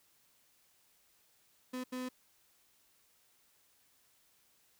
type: tone bursts at uneven times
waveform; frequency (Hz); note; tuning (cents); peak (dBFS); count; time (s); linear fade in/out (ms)
35% pulse; 253.6; B3; +46; -36; 2; 1.73-1.84 / 1.92-2.09; 10
effects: white hiss -70 dBFS RMS until 4.79 s